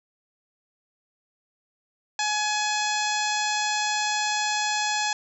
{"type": "harmonic tone with a mistuned harmonic", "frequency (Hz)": 844, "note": "G#5", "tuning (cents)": 28, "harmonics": [1, 2, 3, 4, 5, 6, 7, 8, 9], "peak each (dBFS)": [-27, -30, -32, -33, -34, -35, -35, -36, -37], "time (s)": [2.19, 5.13], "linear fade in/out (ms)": 2, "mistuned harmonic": 9, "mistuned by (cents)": -36, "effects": []}